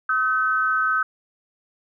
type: tone pair together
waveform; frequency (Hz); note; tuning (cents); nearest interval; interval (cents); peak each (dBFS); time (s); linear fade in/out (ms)
sine; 1279 / 1523.8; D#6 / G6; +47 / -49; minor third; 304; -21; 0.09-1.03; 5
effects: none